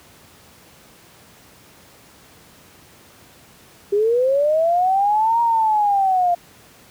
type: linear two-way sweep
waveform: sine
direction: up then down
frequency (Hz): 395.9 to 943 to 691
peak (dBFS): -14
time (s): 3.92-6.35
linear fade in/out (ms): 10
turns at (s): 5.41
effects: pink hiss -48 dBFS RMS until 6.9 s + high-pass 80 Hz 12 dB/octave